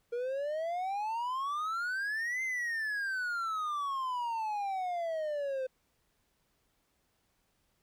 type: exponential two-way sweep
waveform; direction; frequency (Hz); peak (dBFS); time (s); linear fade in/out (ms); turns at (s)
triangle; up then down; 468.7 to 2093 to 512; -30; 0.12-5.67; 10; 2.43
effects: pink hiss -75 dBFS RMS until 7.82 s